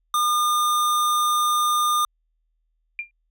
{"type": "tone", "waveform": "square", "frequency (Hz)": 1210, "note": "D#6", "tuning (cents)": -49, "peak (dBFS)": -19, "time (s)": [0.14, 2.05], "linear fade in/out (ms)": 2}
{"type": "tone with exponential decay", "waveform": "sine", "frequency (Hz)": 2389, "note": "D7", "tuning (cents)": 29, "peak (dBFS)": -22, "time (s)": [2.99, 3.11], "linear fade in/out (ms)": 1, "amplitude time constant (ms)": 24}
{"effects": ["added 40 Hz sine -67 dBFS peak until 3.3 s"]}